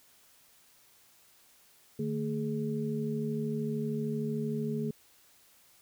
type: tone cluster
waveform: sine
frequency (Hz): 150.1 / 223.2 / 419.5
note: D3 / A3 / G#4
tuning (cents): +38 / +25 / +17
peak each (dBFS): -35 / -33 / -36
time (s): 1.99-4.91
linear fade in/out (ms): 5
effects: white hiss -62 dBFS RMS until 5.81 s